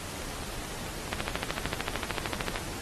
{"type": "two click trains", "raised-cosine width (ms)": 0.3, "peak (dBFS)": [-12, -24], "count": [20, 12], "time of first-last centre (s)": [[1.13, 2.559], [0.22, 2.581]], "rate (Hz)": [13.3, 4.66], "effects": ["pink hiss -39 dBFS RMS until 2.81 s", "AAC 32 kbps"]}